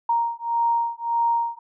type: beating tone pair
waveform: sine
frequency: 932.3 / 934 Hz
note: A#5 / A#5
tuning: 0 / +3 cents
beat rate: 1.7 Hz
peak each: -23 dBFS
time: 0.09-1.59 s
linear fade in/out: 5 ms
effects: none